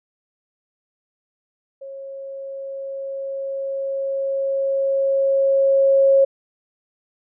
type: tone with level ramp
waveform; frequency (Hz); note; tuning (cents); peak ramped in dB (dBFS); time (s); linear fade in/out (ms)
sine; 545; C#5; -29; -32 to -10; 1.81-6.25; 10
effects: none